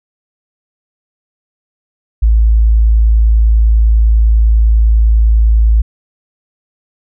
sine tone, 55 Hz, A1, in tune, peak -5 dBFS, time 2.22-5.82 s, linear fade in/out 10 ms, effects none

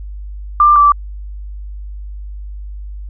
sine tone pair in turn, 1187 / 1164.6 Hz, D6 / D6, +18 / -15 cents, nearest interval unison, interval 33 cents, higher first, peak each -5 dBFS, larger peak neither, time 0.6-0.76 / 0.76-0.92 s, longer neither, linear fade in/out 2 ms, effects added 50 Hz sine -25 dBFS peak until 3.09 s

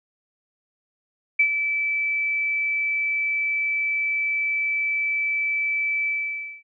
sine tone with ADSR envelope, 2313 Hz, D7, 27 cents flat, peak -13 dBFS, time 1.39-6.63 s, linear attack 8 ms, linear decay 80 ms, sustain -8 dB, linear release 560 ms, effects none

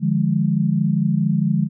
sine chord, D diminished, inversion none, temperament equal with one note detuned, 150.09 / 174.61 / 207.7 Hz, D3 / F3 / Ab3, +38 / 0 / 0 cents, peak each -20 dBFS, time 0-1.69 s, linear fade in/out 50 ms, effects none

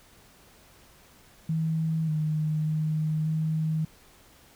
sine tone with pitch steps, 160.4 / 154.4 / 155.5 / 157.7 Hz, E3 / D#3 / D#3 / D#3, -47 / -13 / -1 / +24 cents, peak -24 dBFS, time 1.49-3.85 s, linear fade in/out 5 ms, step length 590 ms, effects pink hiss -56 dBFS RMS until 4.55 s

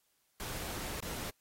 pink noise with dropouts, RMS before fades -41 dBFS, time 0.4-1.3 s, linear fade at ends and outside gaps 1 ms, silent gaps 1.004-1.025 s, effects white hiss -75 dBFS RMS until 1.4 s + AAC 48 kbps

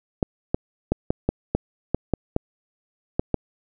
clicks, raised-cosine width 2 ms, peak -6 dBFS, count 11, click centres 0.228 / 0.545 / 0.92 / 1.105 / 1.29 / 1.55 / 1.946 / 2.137 / 2.364 / 3.195 / 3.343 s, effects none

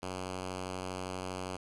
5% pulse tone, 92.5 Hz, F#2, in tune, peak -26 dBFS, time 0.02-1.57 s, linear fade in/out 10 ms, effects resampled to 24000 Hz + 9-bit

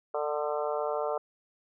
harmonic tone with a mistuned harmonic, 148.9 Hz, D3, 24 cents sharp, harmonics 3 / 4 / 5 / 6 / 7 / 8 / 9, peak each -33 / -32 / -36 / -40 / -40 / -40 / -42 dBFS, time 0.14-1.18 s, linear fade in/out 5 ms, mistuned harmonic 8, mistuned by +20 cents, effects none

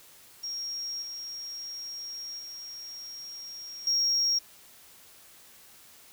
sine tone with level steps, 5588 Hz, F8, in tune, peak -32 / -36 / -39 / -21 dBFS, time 0.43-4.39 s, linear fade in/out 10 ms, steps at 1.02 / 2.39 / 3.87 s, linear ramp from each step 2 ms, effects tanh soft clip ceiling -21 dBFS + white hiss -54 dBFS RMS until 6.12 s

